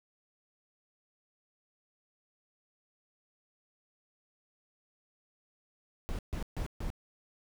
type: noise bursts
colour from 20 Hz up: brown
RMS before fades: -35 dBFS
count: 4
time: 6.09-6.902 s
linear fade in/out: 0 ms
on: 98 ms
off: 140 ms
effects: none